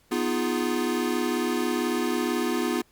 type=chord; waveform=square; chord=F half-diminished seventh; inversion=second; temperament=equal; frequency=246.9 / 311.1 / 349.2 / 415.3 Hz; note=Cb4 / Eb4 / F4 / Ab4; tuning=0 / 0 / 0 / 0 cents; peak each=-29 / -32 / -29 / -33 dBFS; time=0.11-2.82 s; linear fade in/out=10 ms; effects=pink hiss -62 dBFS RMS until 2.91 s + Opus 48 kbps